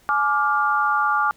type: chord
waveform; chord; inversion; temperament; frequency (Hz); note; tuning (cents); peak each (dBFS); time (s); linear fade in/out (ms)
sine; D diminished; second; just; 845.8 / 1174.7 / 1409.6; Ab5 / D6 / F6; +31 / 0 / +16; -23 / -20 / -22; 0.09-1.31; 0
effects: pink hiss -56 dBFS RMS until 1.36 s